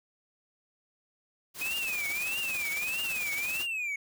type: noise with tremolo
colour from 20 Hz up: white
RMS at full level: -37 dBFS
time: 1.54-3.67 s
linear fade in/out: 50 ms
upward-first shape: sine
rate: 18 Hz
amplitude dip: 45%
type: tone with vibrato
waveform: triangle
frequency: 2500 Hz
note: D#7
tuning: 8 cents sharp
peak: -29 dBFS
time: 1.61-3.96 s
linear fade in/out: 5 ms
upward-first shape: triangle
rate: 1.6 Hz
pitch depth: 220 cents each way
effects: none